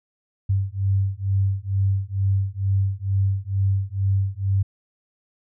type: beating tone pair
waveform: sine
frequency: 96.5 / 98.7 Hz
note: G2 / G2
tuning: -27 / +12 cents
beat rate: 2.2 Hz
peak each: -22 dBFS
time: 0.49-4.63 s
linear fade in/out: 10 ms
effects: none